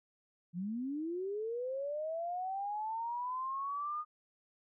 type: linear sweep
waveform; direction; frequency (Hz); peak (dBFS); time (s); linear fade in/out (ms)
sine; up; 164.81 to 1232; -35; 0.53-4.05; 50
effects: none